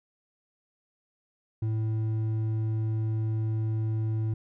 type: tone with hard clipping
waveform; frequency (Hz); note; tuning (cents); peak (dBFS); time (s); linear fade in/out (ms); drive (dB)
sine; 110; A2; 0; -27; 1.62-4.34; 5; 5
effects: none